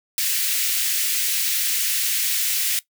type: high-pass noise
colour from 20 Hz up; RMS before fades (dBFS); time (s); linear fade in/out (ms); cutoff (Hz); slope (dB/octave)
white; -22; 0.18-2.79; 0; 1900; 24
effects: noise-tail reverb RT60 0.1 s tail -17 dB re dry